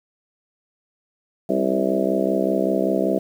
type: harmonic tone with a mistuned harmonic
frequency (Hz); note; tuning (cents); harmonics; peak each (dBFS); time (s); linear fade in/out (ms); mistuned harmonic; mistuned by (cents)
65.2; C2; -5; 3 / 4 / 5 / 6 / 7 / 8 / 9 / 10; -25 / -27 / -25 / -25 / -30 / -27 / -27 / -25; 1.49-3.19; 5; 4; +35
effects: 8-bit